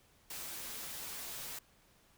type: noise with comb filter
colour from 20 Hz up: white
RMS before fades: -44 dBFS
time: 0.3-1.59 s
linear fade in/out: 5 ms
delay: 10 ms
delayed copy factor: -0.55
effects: pink hiss -67 dBFS RMS until 2.17 s